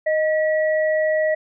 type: tone pair together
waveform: sine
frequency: 622.3 / 1931.7 Hz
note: D#5 / B6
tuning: 0 / -39 cents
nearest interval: octave + minor sixth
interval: 1961 cents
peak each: -17 / -25 dBFS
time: 0.06-1.35 s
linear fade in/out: 10 ms
effects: none